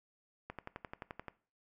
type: click train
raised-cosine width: 0.5 ms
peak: -27 dBFS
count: 10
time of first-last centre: 0.5-1.283 s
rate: 11.5 Hz
effects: noise-tail reverb RT60 0.4 s tail -19 dB re dry